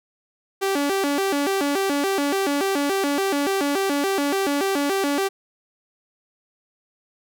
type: tone with vibrato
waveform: sawtooth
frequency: 333.5 Hz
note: E4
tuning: 20 cents sharp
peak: -16 dBFS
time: 0.61-5.29 s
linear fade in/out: 20 ms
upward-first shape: square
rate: 3.5 Hz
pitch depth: 270 cents each way
effects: none